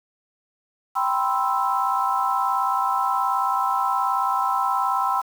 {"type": "chord", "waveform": "sine", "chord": "C major seventh", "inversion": "second", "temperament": "equal", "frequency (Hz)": [784, 987.8, 1046.5, 1318.5], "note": ["G5", "B5", "C6", "E6"], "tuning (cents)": [0, 0, 0, 0], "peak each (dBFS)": -25, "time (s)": [0.95, 5.22], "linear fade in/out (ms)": 20, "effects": ["7-bit"]}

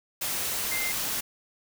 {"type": "tone in noise", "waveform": "sine", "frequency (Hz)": 2093, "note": "C7", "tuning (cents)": 0, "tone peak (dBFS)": -30, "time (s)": [0.71, 0.92], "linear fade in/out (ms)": 10, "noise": "white", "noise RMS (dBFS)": -30, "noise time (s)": [0.21, 1.21], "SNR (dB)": -3, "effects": []}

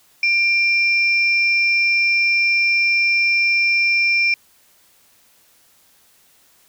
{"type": "tone pair together", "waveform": "sine", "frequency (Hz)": [2375, 5342], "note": ["D7", "E8"], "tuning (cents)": [19, 22], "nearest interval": "octave + major second", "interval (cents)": 1403, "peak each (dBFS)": [-14, -24], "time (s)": [0.23, 4.34], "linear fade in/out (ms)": 2, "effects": ["white hiss -55 dBFS RMS until 6.68 s"]}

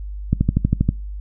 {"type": "click train", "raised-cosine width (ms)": 5, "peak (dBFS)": -3, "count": 8, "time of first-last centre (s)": [0.33, 0.89], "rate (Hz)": 12.5, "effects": ["noise-tail reverb RT60 0.3 s tail -24 dB re dry", "added 50 Hz sine -27 dBFS peak until 1.2 s"]}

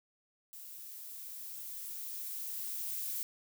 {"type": "noise with level ramp", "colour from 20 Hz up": "violet", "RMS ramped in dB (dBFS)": [-49, -37], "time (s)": [0.53, 3.23], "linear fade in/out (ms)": 0, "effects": []}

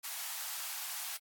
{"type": "high-pass noise", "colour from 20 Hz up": "white", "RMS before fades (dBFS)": -40, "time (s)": [0.03, 1.18], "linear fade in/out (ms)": 20, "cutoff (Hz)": 690, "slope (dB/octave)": 48, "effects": ["AAC 64 kbps"]}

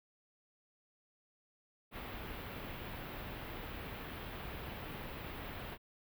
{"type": "band-stop noise", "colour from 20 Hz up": "pink", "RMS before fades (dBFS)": -45, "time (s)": [1.91, 5.78], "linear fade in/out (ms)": 50, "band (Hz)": [3400, 15000], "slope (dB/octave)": 24, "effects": []}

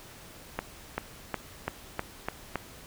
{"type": "accelerating click train", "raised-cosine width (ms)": 0.5, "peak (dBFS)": -14, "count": 7, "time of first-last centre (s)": [0.59, 2.557], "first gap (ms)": 390, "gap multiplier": 0.93, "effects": ["pink hiss -49 dBFS RMS until 2.86 s"]}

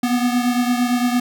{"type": "beating tone pair", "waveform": "square", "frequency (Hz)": [242.9, 251.7], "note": ["B3", "B3"], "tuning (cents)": [-29, 33], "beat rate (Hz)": 8.8, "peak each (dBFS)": [-18, -23], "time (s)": [0.03, 1.2], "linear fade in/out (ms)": 5, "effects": []}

